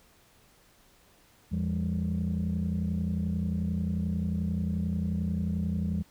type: tone cluster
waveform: sine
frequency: 84.3 / 170.3 / 201.6 Hz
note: E2 / F3 / G3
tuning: +39 / -43 / +49 cents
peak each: -30 dBFS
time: 1.51-6.03 s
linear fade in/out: 20 ms
effects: tanh soft clip ceiling -22 dBFS + pink hiss -61 dBFS RMS until 6.1 s